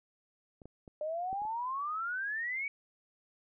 clicks, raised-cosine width 2 ms, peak -39 / -34 / -36 / -33 / -42 / -43 dBFS, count 6, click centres 0.618 / 0.656 / 0.878 / 1.329 / 1.419 / 1.452 s
sine exponential sweep, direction up, 597 to 2287 Hz, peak -33 dBFS, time 1.01-2.68 s, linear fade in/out 2 ms
effects none

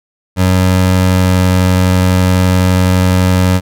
25% pulse tone with pitch glide, 92.5 to 91.91 Hz, F#2 to F#2, 0 to -11 cents, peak -4 dBFS, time 0.36-3.61 s, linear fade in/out 50 ms, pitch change -11 cents, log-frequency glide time 1.07-1.37 s, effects none

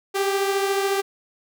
sawtooth beating tone pair, 392 / 406 Hz, G4 / G#4, 0 / -39 cents, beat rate 14 Hz, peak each -17 / -25 dBFS, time 0.14-1.02 s, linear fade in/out 20 ms, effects none

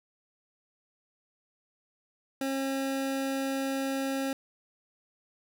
square tone pair together, 270 / 540 Hz, C#4 / C#5, -45 / -45 cents, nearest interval octave, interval 1200 cents, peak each -31 / -35 dBFS, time 2.41-4.33 s, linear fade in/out 2 ms, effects none

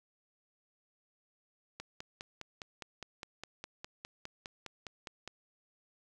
click train, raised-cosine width 0.2 ms, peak -25 dBFS, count 18, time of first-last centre 1.8-5.276 s, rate 4.89 Hz, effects 11-bit

